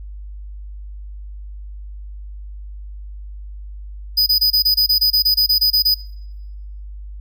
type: tone bursts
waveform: square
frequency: 4978 Hz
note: D#8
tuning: in tune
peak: -12 dBFS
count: 15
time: 4.17-5.945 s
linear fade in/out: 10 ms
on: 95 ms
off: 25 ms
effects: noise-tail reverb RT60 1.0 s tail -24 dB re dry + added 50 Hz sine -30 dBFS peak until 7.2 s